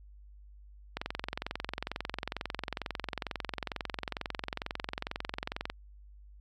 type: click train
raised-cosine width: 0.3 ms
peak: -17 dBFS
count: 106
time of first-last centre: 0.97-5.7 s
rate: 22.2 Hz
effects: added 50 Hz sine -50 dBFS peak until 6.4 s + MP3 96 kbps